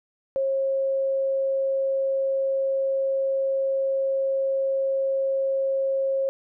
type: tone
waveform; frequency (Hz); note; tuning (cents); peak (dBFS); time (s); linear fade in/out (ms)
sine; 540; C#5; -45; -21; 0.36-6.29; 0
effects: none